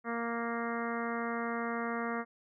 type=harmonic tone; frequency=233.1 Hz; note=A#3; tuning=in tune; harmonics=1 / 2 / 3 / 4 / 5 / 6 / 7 / 8 / 9; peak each=-37 / -39 / -41 / -45 / -40 / -42 / -47 / -44 / -48 dBFS; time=0.04-2.25 s; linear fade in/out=50 ms; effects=none